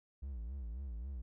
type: tone with vibrato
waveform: triangle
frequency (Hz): 62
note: B1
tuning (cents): +7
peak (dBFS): -38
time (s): 0.22-1.22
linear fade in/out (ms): 10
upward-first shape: sine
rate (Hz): 3.7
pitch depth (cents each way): 210
effects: none